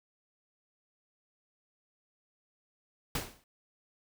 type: noise with exponential decay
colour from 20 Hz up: pink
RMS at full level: -31 dBFS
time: 3.15-3.44 s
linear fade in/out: 2 ms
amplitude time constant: 61 ms
effects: none

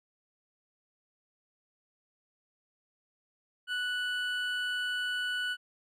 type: tone pair together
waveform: triangle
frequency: 1479 / 2969 Hz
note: F#6 / F#7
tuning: -1 / +5 cents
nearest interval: octave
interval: 1206 cents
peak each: -30 / -34 dBFS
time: 3.67-5.57 s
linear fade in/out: 50 ms
effects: none

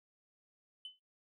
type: tone with exponential decay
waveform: sine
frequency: 3026 Hz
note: F#7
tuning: 38 cents sharp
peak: -38 dBFS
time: 0.85-0.99 s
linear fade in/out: 2 ms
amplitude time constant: 30 ms
effects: noise-tail reverb RT60 0.2 s tail -19 dB re dry + tanh soft clip ceiling -40 dBFS

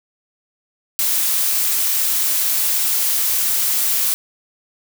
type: noise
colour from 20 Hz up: blue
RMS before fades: -18 dBFS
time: 0.99-4.14 s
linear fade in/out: 0 ms
effects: none

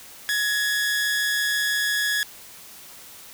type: tone pair together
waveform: sawtooth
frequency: 1681.8 / 1828 Hz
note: G#6 / A#6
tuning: +21 / -34 cents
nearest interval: minor second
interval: 145 cents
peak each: -18 / -29 dBFS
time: 0.29-2.23 s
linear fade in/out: 0 ms
effects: white hiss -44 dBFS RMS until 3.33 s

